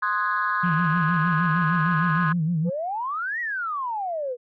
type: chord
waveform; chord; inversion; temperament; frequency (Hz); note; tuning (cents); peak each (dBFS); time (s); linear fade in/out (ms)
sine; Ab dominant seventh; first; equal; 1046.5 / 1244.5 / 1480 / 1661.2; C6 / Eb6 / Gb6 / Ab6; 0 / 0 / 0 / 0; -25 / -26 / -28 / -27; 0.02-2.33; 10
type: tone with vibrato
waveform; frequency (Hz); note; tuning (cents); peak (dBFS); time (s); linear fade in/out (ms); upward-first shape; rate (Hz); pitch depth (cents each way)
sine; 165; E3; +2; -20; 0.63-2.7; 10; sine; 6.5; 120
type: exponential two-way sweep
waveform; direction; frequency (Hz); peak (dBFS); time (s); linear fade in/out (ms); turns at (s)
sine; up then down; 472.4 to 1957 to 472.4; -25; 2.64-4.37; 50; 3.4
effects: tanh soft clip ceiling -13 dBFS